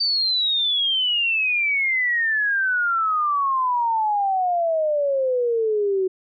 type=exponential sweep; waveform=sine; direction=down; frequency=4632 to 370 Hz; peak=-18 dBFS; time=0-6.08 s; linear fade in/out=10 ms; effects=none